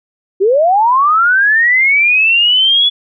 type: linear sweep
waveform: sine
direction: up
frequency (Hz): 362.6 to 3426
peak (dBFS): -7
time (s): 0.4-2.9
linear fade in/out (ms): 20
effects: none